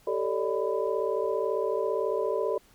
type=tone cluster; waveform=sine; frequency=388.9 / 443.5 / 567 / 605 / 999 Hz; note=G4 / A4 / C#5 / D#5 / B5; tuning=-14 / +14 / +39 / -49 / +20 cents; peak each=-31 / -29 / -33 / -33 / -36 dBFS; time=0.07-2.58 s; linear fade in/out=5 ms; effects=pink hiss -60 dBFS RMS until 2.74 s